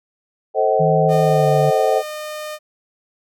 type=chord; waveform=sine; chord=A diminished seventh; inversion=none; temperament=just; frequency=440 / 528 / 633.6 / 760.3 Hz; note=A4 / C5 / Eb5 / Gb5; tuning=0 / +16 / +31 / +47 cents; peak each=-19 dBFS; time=0.54-2.03 s; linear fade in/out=50 ms
type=tone with pitch glide; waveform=sine; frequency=158.2 to 147.61 Hz; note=D#3 to D3; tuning=+29 to +9 cents; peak=-17 dBFS; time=0.79-1.71 s; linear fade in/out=20 ms; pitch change=-120 cents; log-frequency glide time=1.23-1.49 s
type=tone; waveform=sawtooth; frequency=609 Hz; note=D#5; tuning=37 cents flat; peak=-23 dBFS; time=1.08-2.59 s; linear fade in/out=50 ms
effects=none